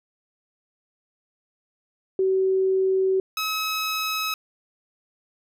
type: tone pair in turn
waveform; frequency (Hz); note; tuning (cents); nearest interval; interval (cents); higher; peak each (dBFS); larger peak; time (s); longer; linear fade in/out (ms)
sine / 15% pulse; 380.1 / 1282.1; F#4 / E6; +47 / -48; octave + major sixth; 2105; second; -18; neither; 2.19-3.2 / 3.37-4.34; first; 2
effects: none